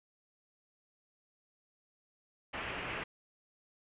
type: low-pass noise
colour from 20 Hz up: white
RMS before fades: -40 dBFS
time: 2.53-3.04 s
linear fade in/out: 10 ms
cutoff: 2900 Hz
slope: 48 dB/octave
effects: resampled to 8000 Hz